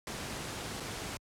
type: noise with dropouts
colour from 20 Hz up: pink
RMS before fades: -39 dBFS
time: 0.07-1.17 s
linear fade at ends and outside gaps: 1 ms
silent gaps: 0.8-0.804 s
effects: high-pass 60 Hz 12 dB/octave + low-pass 10000 Hz 12 dB/octave